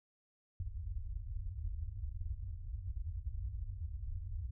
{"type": "low-pass noise", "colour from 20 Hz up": "white", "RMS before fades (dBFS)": -41, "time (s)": [0.6, 4.51], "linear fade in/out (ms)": 5, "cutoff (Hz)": 100, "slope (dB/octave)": 96, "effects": []}